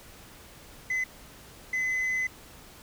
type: tone bursts at uneven times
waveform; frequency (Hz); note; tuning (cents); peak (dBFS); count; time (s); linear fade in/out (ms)
sine; 2027; B6; +45; -23; 2; 0.9-1.04 / 1.73-2.27; 5
effects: tanh soft clip ceiling -25 dBFS + pink hiss -50 dBFS RMS until 2.82 s